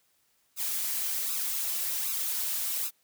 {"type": "noise with flanger", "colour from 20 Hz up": "blue", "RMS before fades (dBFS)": -31, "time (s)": [0.56, 2.91], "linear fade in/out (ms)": 50, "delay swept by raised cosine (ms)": [0.77, 6.07], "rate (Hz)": 1.3, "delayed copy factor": 0.75, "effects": ["white hiss -70 dBFS RMS until 3.03 s"]}